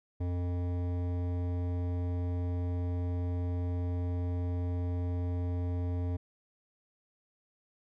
sine tone with hard clipping, 88.5 Hz, F2, 23 cents sharp, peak -32 dBFS, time 0.2-6.17 s, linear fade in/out 10 ms, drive 14 dB, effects none

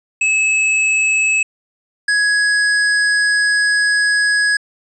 square tone pair in turn, 2592 / 1669.8 Hz, E7 / G#6, -30 / +9 cents, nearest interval minor sixth, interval 761 cents, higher first, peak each -13 dBFS, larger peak neither, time 0.21-1.43 / 2.08-4.57 s, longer second, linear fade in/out 5 ms, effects resampled to 22050 Hz

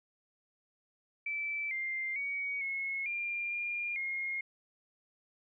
sine tone with pitch steps, 2321 / 2099 / 2249 / 2178 / 2394 / 2408 / 2144 Hz, D7 / C7 / C#7 / C#7 / D7 / D7 / C7, -21 / +5 / +24 / -31 / +33 / +43 / +42 cents, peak -33 dBFS, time 1.26-4.41 s, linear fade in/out 5 ms, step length 450 ms, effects none

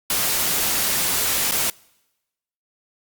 white noise with dropouts, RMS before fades -21 dBFS, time 0.1-1.7 s, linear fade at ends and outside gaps 2 ms, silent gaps 1.512-1.519 s, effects noise-tail reverb RT60 1.0 s tail -26 dB re dry + Opus 48 kbps

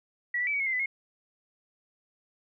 sine tone with pitch steps, 1937 / 1969 / 2308 / 2258 / 2174 / 2083 / 2003 / 2158 Hz, B6 / B6 / D7 / C#7 / C#7 / C7 / B6 / C#7, -34 / -6 / -31 / +31 / -34 / -8 / +24 / -47 cents, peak -26 dBFS, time 0.34-0.86 s, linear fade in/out 5 ms, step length 65 ms, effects none

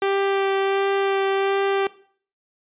sawtooth tone with vibrato, 392 Hz, G4, in tune, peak -15 dBFS, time 0.02-1.87 s, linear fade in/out 2 ms, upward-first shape sine, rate 1.4 Hz, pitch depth 10 cents each way, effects noise-tail reverb RT60 0.5 s tail -18 dB re dry + resampled to 8000 Hz

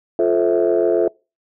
sine chord, F major seventh, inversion none, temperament just, 349.2 / 436.5 / 523.8 / 654.8 Hz, F4 / A4 / C5 / E5, 0 / -14 / +2 / -12 cents, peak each -17 / -17 / -21 / -19 dBFS, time 0.19-1.08 s, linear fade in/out 2 ms, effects noise-tail reverb RT60 0.3 s tail -26 dB re dry + tanh soft clip ceiling -6 dBFS

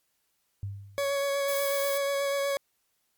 sine tone with exponential decay, 99.6 Hz, G2, 28 cents sharp, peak -29 dBFS, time 0.63-1.23 s, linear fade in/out 0 ms, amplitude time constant 130 ms
40% pulse tone with vibrato, 559 Hz, C#5, 14 cents sharp, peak -25 dBFS, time 0.98-2.57 s, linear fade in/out 0 ms, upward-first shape sine, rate 8.2 Hz, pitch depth 14 cents each way
violet noise, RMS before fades -35 dBFS, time 1.48-1.98 s, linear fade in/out 5 ms
effects white hiss -74 dBFS RMS until 3.17 s + MP3 96 kbps

